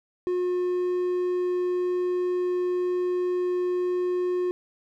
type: tone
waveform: triangle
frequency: 359.9 Hz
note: F#4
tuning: 48 cents flat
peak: -21 dBFS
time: 0.27-4.51 s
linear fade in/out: 0 ms
effects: none